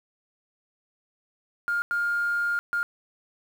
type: tone bursts at uneven times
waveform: sine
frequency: 1410 Hz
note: F6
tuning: 16 cents sharp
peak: -22 dBFS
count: 3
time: 1.68-1.82 / 1.91-2.59 / 2.73-2.83 s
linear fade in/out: 0 ms
effects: tanh soft clip ceiling -19 dBFS + 8-bit